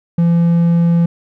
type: tone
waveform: triangle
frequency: 169.7 Hz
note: F3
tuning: 49 cents flat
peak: -7 dBFS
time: 0.18-1.06 s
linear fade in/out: 5 ms
effects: none